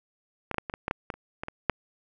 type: clicks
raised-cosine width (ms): 0.5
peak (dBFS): -15 / -16 / -11 / -18 / -17 / -13 / -11 / -16 / -29 / -18 / -20 / -6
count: 12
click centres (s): 0.513 / 0.544 / 0.583 / 0.698 / 0.739 / 0.881 / 0.911 / 1.102 / 1.14 / 1.435 / 1.484 / 1.697
effects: none